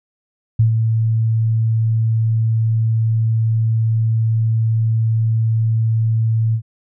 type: tone with ADSR envelope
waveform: sine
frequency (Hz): 112.2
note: A2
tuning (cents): +34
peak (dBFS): -8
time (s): 0.59-6.62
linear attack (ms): 8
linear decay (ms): 110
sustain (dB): -5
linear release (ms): 78
effects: none